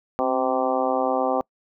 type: harmonic tone with a mistuned harmonic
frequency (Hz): 129.3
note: C3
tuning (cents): -20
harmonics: 2 / 3 / 4 / 5 / 6 / 7 / 8 / 9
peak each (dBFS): -28 / -31 / -25 / -28 / -25 / -32 / -33 / -31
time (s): 0.19-1.41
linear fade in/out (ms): 0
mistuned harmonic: 2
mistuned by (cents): +46
effects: noise-tail reverb RT60 0.1 s tail -26 dB re dry